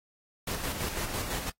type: noise with tremolo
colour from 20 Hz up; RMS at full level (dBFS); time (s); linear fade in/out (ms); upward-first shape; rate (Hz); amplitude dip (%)
pink; -33; 0.47-1.5; 5; square; 6; 40
effects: noise-tail reverb RT60 0.1 s tail -20 dB re dry + AAC 48 kbps